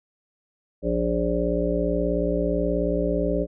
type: harmonic tone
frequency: 58.5 Hz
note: A#1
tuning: 7 cents sharp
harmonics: 1 / 3 / 5 / 7 / 9 / 10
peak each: -28 / -28 / -28 / -28 / -28 / -28 dBFS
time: 0.82-3.47 s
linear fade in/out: 50 ms
effects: none